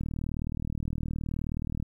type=click train; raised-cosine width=5 ms; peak=-20 dBFS; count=72; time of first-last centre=0.01-1.826 s; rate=39.1 Hz; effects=10-bit